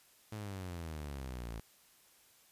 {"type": "exponential sweep", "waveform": "sawtooth", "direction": "down", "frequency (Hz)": [109.8, 54.1], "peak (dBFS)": -37, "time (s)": [0.32, 1.6], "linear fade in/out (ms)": 5, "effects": ["white hiss -65 dBFS RMS until 2.51 s", "resampled to 32000 Hz"]}